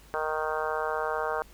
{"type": "harmonic tone", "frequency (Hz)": 155.56, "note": "D#3", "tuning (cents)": 0, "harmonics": [3, 4, 5, 6, 7, 8, 9, 10], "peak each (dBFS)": [-33, -34, -35, -36, -36, -37, -38, -38], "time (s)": [0.14, 1.42], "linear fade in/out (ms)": 0, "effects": ["added 52 Hz sine -53 dBFS peak until 1.53 s", "pink hiss -56 dBFS RMS until 1.53 s"]}